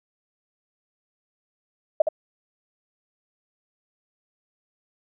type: tone with echo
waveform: sine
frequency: 622.3 Hz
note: D#5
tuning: in tune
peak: -12 dBFS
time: 2-2.02 s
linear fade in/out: 5 ms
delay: 68 ms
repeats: 1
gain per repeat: -6 dB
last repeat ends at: 2.088 s
effects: none